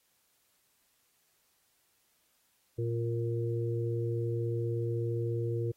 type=harmonic tone; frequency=116.54 Hz; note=A#2; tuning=in tune; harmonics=1 / 3 / 4; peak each=-31 / -36 / -37 dBFS; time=2.78-5.72 s; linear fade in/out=10 ms; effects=white hiss -72 dBFS RMS until 5.76 s + AAC 48 kbps